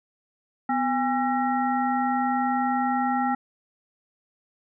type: harmonic tone with a mistuned harmonic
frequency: 270 Hz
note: C#4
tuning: 45 cents flat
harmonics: 1 / 3 / 5 / 7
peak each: -26 / -24 / -30 / -35 dBFS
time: 0.69-3.35 s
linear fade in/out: 5 ms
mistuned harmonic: 1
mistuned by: -130 cents
effects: none

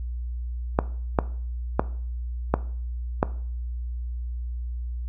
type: clicks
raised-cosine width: 1 ms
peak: -4 dBFS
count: 5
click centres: 0.789 / 1.188 / 1.795 / 2.54 / 3.229 s
effects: noise-tail reverb RT60 0.5 s tail -17 dB re dry + added 60 Hz sine -28 dBFS peak until 5.08 s

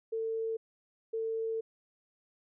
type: tone pair in turn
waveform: sine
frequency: 448.5 / 448.5 Hz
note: A4 / A4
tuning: +33 / +33 cents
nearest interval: unison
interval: 0 cents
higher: neither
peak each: -31 / -31 dBFS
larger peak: neither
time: 0.12-0.57 / 1.13-1.61 s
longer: second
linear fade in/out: 10 ms
effects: none

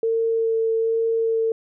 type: tone with vibrato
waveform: sine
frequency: 451.9 Hz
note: A4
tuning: 46 cents sharp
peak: -18 dBFS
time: 0.03-1.52 s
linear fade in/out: 2 ms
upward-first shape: sine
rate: 1.2 Hz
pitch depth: 10 cents each way
effects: none

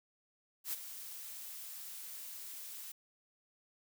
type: noise with ADSR envelope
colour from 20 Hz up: blue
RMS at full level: -36 dBFS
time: 0.64-2.92 s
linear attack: 89 ms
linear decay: 21 ms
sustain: -11 dB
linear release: 6 ms
effects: none

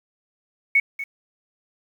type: tone with echo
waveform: sine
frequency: 2217 Hz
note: C#7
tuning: in tune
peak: -13 dBFS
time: 0.75-0.8 s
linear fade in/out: 5 ms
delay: 240 ms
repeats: 1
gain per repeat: -13 dB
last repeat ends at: 1.04 s
effects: 8-bit

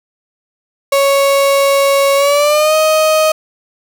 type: tone with pitch glide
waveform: 35% pulse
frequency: 554.4 to 625.9 Hz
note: C#5 to D#5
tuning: 0 to +10 cents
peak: -7 dBFS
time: 0.92-3.32 s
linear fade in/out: 5 ms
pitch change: +210 cents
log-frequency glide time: 2.16-2.75 s
effects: none

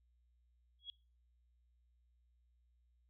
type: tone with exponential growth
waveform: sine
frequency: 3322 Hz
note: G#7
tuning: in tune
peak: -40 dBFS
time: 0.79-0.9 s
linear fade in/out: 1 ms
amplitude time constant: 22 ms
effects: noise-tail reverb RT60 0.4 s tail -24 dB re dry + added 60 Hz sine -70 dBFS peak until 3.09 s

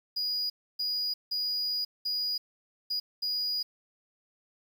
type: tone bursts at uneven times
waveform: triangle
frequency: 4902 Hz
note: D#8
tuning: 27 cents flat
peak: -27 dBFS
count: 6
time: 0.16-0.5 / 0.79-1.14 / 1.31-1.85 / 2.05-2.38 / 2.9-3 / 3.22-3.63 s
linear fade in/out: 10 ms
effects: 9-bit

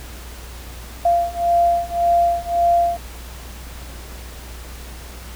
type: beating tone pair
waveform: sine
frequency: 689 / 690.8 Hz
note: F5 / F5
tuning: -24 / -19 cents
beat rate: 1.8 Hz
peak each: -18 / -17 dBFS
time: 1.05-2.97 s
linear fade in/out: 5 ms
effects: added 60 Hz sine -34 dBFS peak until 5.35 s + pink hiss -39 dBFS RMS until 5.35 s

